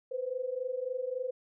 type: tone pair together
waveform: sine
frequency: 493.9 / 517.5 Hz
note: B4 / C5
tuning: 0 / -19 cents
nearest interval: minor second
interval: 81 cents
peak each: -36 / -34 dBFS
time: 0.11-1.31 s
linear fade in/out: 10 ms
effects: none